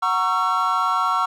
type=chord; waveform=triangle; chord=F# dominant seventh; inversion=none; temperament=equal with one note detuned; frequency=740 / 932.3 / 1108.7 / 1347.8 Hz; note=F#5 / A#5 / C#6 / E6; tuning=0 / 0 / 0 / +38 cents; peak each=-25 / -24 / -20 / -20 dBFS; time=0.02-1.26 s; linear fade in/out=10 ms; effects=none